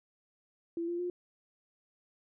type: tone with pitch steps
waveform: sine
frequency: 337.1 / 346 / 355.1 Hz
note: E4 / F4 / F4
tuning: +39 / -16 / +29 cents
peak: -32 dBFS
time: 0.77-1.1 s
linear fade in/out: 2 ms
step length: 110 ms
effects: none